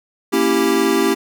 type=chord; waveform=square; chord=A# diminished seventh; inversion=none; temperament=equal; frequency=233.1 / 277.2 / 329.6 / 392 Hz; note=A#3 / C#4 / E4 / G4; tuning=0 / 0 / 0 / 0 cents; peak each=-23 / -21 / -20 / -18 dBFS; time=0.32-1.15 s; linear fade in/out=20 ms; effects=none